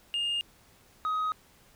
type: tone pair in turn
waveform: sine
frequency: 2827 / 1259.3 Hz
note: F7 / D#6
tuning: +20 / +20 cents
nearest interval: octave + major second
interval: 1400 cents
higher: first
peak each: -25 / -24 dBFS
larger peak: second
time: 0.14-0.41 / 1.05-1.32 s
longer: neither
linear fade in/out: 0 ms
effects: tanh soft clip ceiling -26 dBFS + pink hiss -60 dBFS RMS until 1.75 s